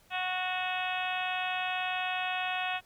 harmonic tone, 367.7 Hz, F#4, 11 cents flat, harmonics 2 / 3 / 4 / 5 / 6 / 7 / 8 / 9 / 10, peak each -34 / -41 / -39 / -40 / -46 / -35 / -44 / -42 / -48 dBFS, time 0.1-2.81 s, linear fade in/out 50 ms, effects pink hiss -63 dBFS RMS until 2.85 s

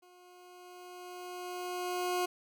20% pulse tone with level ramp, 359.5 Hz, F#4, 50 cents flat, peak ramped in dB -53 to -24 dBFS, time 0.02-2.26 s, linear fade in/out 10 ms, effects none

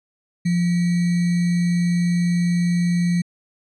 sine tone with sample-and-hold, 174.61 Hz, F3, in tune, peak -16 dBFS, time 0.45-3.22 s, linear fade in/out 10 ms, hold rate 2100 Hz, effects resampled to 22050 Hz

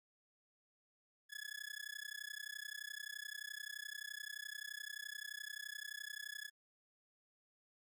sawtooth tone with amplitude modulation, 1701 Hz, G#6, 41 cents sharp, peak -38 dBFS, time 1.29-6.51 s, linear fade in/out 50 ms, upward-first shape sine, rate 31.6 Hz, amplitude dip 100%, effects none

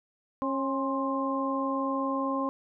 harmonic tone with a mistuned harmonic, 272.2 Hz, C#4, 31 cents flat, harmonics 1 / 2 / 3 / 4, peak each -30 / -33 / -39 / -31 dBFS, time 0.42-2.49 s, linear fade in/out 0 ms, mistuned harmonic 4, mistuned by -56 cents, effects none

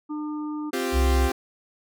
harmonic tone, 301.5 Hz, D4, 46 cents sharp, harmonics 1 / 3 / 4, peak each -28 / -41 / -41 dBFS, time 0.09-0.71 s, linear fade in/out 20 ms
sawtooth chord, C suspended fourth, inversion none, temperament equal, 261.6 / 349.2 / 392 Hz, C4 / F4 / G4, 0 / 0 / 0 cents, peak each -25 / -26 / -24 dBFS, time 0.73-1.32 s, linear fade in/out 5 ms
sine tone, 65.9 Hz, C2, 13 cents sharp, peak -18 dBFS, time 0.92-1.3 s, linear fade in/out 50 ms
effects none

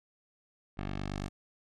10% pulse tone with low-pass filter sweep, 49 Hz, G1, in tune, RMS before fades -37 dBFS, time 0.77-1.29 s, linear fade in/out 20 ms, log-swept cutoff 2500 to 8200 Hz, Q 1, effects none

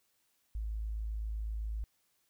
sine tone, 53.9 Hz, A1, 35 cents flat, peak -34 dBFS, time 0.55-1.84 s, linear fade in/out 0 ms, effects white hiss -75 dBFS RMS until 2.29 s

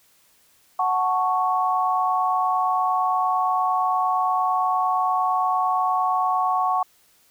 sine chord, F# minor, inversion none, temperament equal, 740 / 880 / 1108.7 Hz, F#5 / A5 / C#6, 0 / 0 / 0 cents, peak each -22 / -27 / -22 dBFS, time 0.79-6.83 s, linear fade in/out 5 ms, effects white hiss -59 dBFS RMS until 7.3 s

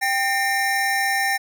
square tone cluster, 785 / 1818 / 2121 Hz, G5 / A#6 / C7, +2 / -44 / +23 cents, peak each -24 / -22 / -31 dBFS, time 0.01-1.38 s, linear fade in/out 20 ms, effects none

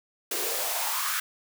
white noise with high-pass filter sweep, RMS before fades -29 dBFS, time 0.31-1.2 s, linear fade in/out 5 ms, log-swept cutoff 340 to 1500 Hz, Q 4.1, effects none

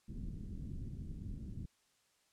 pink low-pass noise, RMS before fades -44 dBFS, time 0.08-1.66 s, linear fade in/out 10 ms, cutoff 250 Hz, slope 24 dB/octave, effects white hiss -74 dBFS RMS until 2.32 s + low-pass 9000 Hz 12 dB/octave

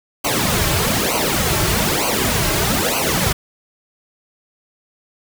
pink noise with flanger, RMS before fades -18 dBFS, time 0.24-3.33 s, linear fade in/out 10 ms, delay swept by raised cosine 0.56 to 4.16 ms, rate 1.1 Hz, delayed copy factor -0.9, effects none

